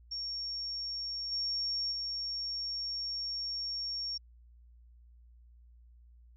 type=tone with level steps; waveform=sine; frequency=5520 Hz; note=F8; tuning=21 cents flat; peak=-35 / -31 / -34 dBFS; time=0.11-4.18 s; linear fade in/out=10 ms; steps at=1.31 / 1.91 s; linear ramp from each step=20 ms; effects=added 59 Hz sine -55 dBFS peak until 6.36 s